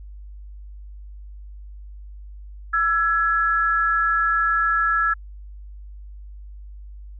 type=tone pair together; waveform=sine; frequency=1335 / 1682 Hz; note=E6 / G#6; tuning=+22 / +22 cents; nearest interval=major third; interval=400 cents; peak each=-19 / -21 dBFS; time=2.73-5.14 s; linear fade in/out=10 ms; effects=added 50 Hz sine -36 dBFS peak until 7.19 s